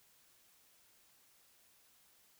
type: silence
effects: white hiss -68 dBFS RMS until 2.39 s